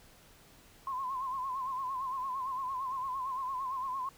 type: tone with vibrato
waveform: sine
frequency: 1047 Hz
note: C6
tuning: 1 cent sharp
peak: -33 dBFS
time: 0.87-4.09 s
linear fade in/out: 2 ms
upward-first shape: sine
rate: 8.8 Hz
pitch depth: 80 cents each way
effects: pink hiss -59 dBFS RMS until 4.17 s